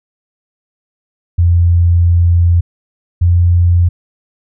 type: tone pair in turn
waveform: sine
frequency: 86.2 / 87.25 Hz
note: F2 / F2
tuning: -22 / -1 cents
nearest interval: unison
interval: 21 cents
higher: second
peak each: -6 dBFS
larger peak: neither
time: 1.38-2.61 / 3.21-3.89 s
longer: first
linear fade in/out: 10 ms
effects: none